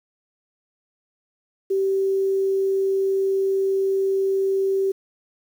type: tone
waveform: sine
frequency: 387.6 Hz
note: G4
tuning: 20 cents flat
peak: -18 dBFS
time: 1.7-4.92 s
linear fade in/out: 10 ms
effects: 8-bit